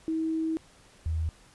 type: tone pair in turn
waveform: sine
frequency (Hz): 321.1 / 80.28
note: E4 / E2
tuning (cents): -45 / -45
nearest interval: 2 octaves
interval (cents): 2400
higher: first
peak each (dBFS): -26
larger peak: neither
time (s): 0.08-0.57 / 1.06-1.29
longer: first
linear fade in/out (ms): 0
effects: pink hiss -57 dBFS RMS until 1.54 s + resampled to 24000 Hz